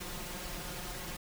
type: noise with comb filter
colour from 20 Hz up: pink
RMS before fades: -41 dBFS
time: 0-1.17 s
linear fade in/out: 10 ms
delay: 5.6 ms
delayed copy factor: +1
effects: none